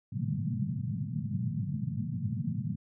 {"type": "band-pass noise", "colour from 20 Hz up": "pink", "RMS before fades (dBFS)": -33, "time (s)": [0.12, 2.76], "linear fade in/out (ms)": 10, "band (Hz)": [100, 230], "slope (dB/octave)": 96, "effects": []}